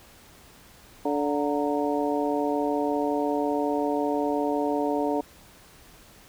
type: harmonic tone with a mistuned harmonic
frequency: 145.5 Hz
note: D3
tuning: 16 cents flat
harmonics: 2 / 3 / 4 / 5 / 6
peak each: -27 / -29 / -30 / -31 / -32 dBFS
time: 1.05-5.21 s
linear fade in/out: 5 ms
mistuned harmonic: 6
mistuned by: +100 cents
effects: pink hiss -52 dBFS RMS until 6.28 s